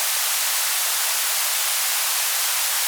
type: band-pass noise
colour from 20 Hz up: white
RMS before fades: -22 dBFS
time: 0-2.87 s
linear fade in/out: 0 ms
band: 680 to 14000 Hz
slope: 24 dB/octave
effects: none